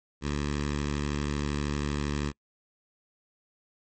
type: tone with notch filter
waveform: 10% pulse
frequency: 72.7 Hz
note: D2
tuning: 17 cents flat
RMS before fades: -30 dBFS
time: 0.21-2.33 s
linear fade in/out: 50 ms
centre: 640 Hz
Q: 1
effects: noise-tail reverb RT60 0.1 s tail -26 dB re dry + MP3 32 kbps